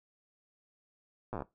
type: slowing click train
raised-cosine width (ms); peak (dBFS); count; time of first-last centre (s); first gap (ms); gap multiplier
1; -24; 9; 1.33-1.421; 8; 1.1
effects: noise-tail reverb RT60 0.2 s tail -18 dB re dry